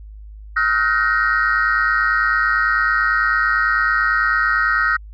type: tone cluster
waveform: sine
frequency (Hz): 1282 / 1422 / 1531 / 1871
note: E6 / F6 / G6 / A#6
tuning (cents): -49 / +31 / -41 / +6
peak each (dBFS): -19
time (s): 0.56-4.97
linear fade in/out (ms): 10
effects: tanh soft clip ceiling -8 dBFS + added 52 Hz sine -34 dBFS peak until 5.13 s